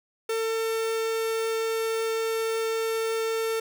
45% pulse tone, 449.1 Hz, A4, 35 cents sharp, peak -25 dBFS, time 0.29-3.6 s, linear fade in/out 5 ms, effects none

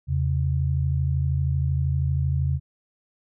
sine tone pair together, 82.41 / 135.21 Hz, E2 / C#3, 0 / -43 cents, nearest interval major sixth, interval 857 cents, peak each -23 dBFS, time 0.07-2.6 s, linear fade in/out 50 ms, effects none

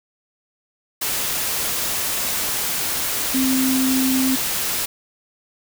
sine tone in noise, 261.6 Hz, C4, in tune, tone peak -17 dBFS, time 3.34-4.36 s, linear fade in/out 10 ms, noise white, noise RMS -23 dBFS, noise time 1.01-4.86 s, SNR +3 dB, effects none

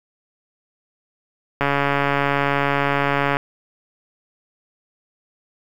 click train, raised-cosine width 0.5 ms, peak -4 dBFS, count 249, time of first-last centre 1.61-3.369 s, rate 141 Hz, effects 7-bit

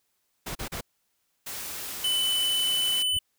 pink noise bursts, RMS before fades -34 dBFS, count 3, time 0.46-0.811 s, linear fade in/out 10 ms, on 93 ms, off 36 ms
white noise, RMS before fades -36 dBFS, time 1.46-3.03 s, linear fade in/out 10 ms
square tone, 3007 Hz, F#7, 27 cents sharp, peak -24 dBFS, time 2.04-3.19 s, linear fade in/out 5 ms
triangle tone with exponential growth, 87.31 Hz, F2, in tune, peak -29 dBFS, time 3.09-3.17 s, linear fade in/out 0 ms, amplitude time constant 17 ms
effects white hiss -74 dBFS RMS until 3.38 s

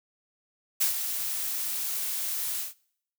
blue noise with ADSR envelope, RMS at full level -23 dBFS, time 0.8-2.74 s, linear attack 14 ms, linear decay 120 ms, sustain -8 dB, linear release 150 ms, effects noise-tail reverb RT60 0.7 s tail -25 dB re dry

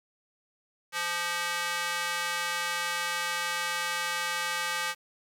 square tone with high-pass filter, 173.4 Hz, F3, 12 cents flat, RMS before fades -31 dBFS, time 0.92-4.95 s, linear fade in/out 50 ms, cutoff 1400 Hz, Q 1.2, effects low-pass 12000 Hz 12 dB/octave + 8-bit

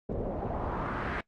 pink noise with low-pass filter sweep, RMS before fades -33 dBFS, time 0.09-1.21 s, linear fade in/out 5 ms, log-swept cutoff 450 to 2000 Hz, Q 1.9, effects noise-tail reverb RT60 0.1 s tail -23 dB re dry + Opus 32 kbps

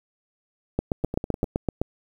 two click trains, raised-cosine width 2 ms, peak -16 / -9 dBFS, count 5 / 9, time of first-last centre 1.04-1.442 / 0.79-1.816 s, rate 9.95 / 7.8 Hz, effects 8-bit

